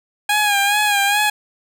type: tone with vibrato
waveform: 15% pulse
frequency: 820 Hz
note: G#5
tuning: 22 cents flat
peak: -8 dBFS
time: 0.29-1.3 s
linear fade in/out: 5 ms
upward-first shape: sine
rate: 2.4 Hz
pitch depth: 53 cents each way
effects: none